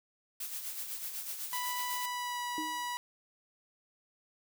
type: noise with tremolo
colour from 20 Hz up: blue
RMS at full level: -38 dBFS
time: 0.4-2.06 s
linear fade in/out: 5 ms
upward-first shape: sine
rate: 8 Hz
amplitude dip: 50%
type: tone with pitch glide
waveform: sawtooth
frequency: 987.8 to 974.8 Hz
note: B5 to B5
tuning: 0 to -23 cents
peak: -31 dBFS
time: 1.53-2.97 s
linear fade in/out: 0 ms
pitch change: -23 cents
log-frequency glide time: 2.03-2.41 s
type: tone with exponential decay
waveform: sine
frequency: 311.5 Hz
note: D#4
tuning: 2 cents sharp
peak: -34 dBFS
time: 2.58-2.92 s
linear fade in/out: 1 ms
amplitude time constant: 73 ms
effects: none